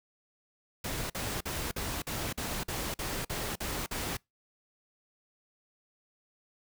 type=noise bursts; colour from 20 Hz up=pink; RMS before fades=-35 dBFS; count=11; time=0.84-4.17 s; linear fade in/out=5 ms; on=260 ms; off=47 ms; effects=noise-tail reverb RT60 0.2 s tail -26 dB re dry